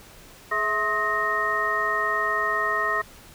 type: tone cluster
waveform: sine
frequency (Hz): 420.9 / 655 / 1062 / 1270 / 1858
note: G#4 / E5 / C6 / D#6 / A#6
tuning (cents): +23 / -11 / +25 / +35 / -6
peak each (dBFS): -33 / -32 / -28 / -27 / -25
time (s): 0.51-3.02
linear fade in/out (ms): 10
effects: pink hiss -48 dBFS RMS until 3.34 s